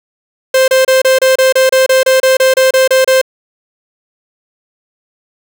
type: tone bursts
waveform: 45% pulse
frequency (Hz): 523.3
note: C5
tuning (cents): 0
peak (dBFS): -6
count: 16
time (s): 0.54-3.215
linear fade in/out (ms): 5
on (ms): 140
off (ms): 29
effects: none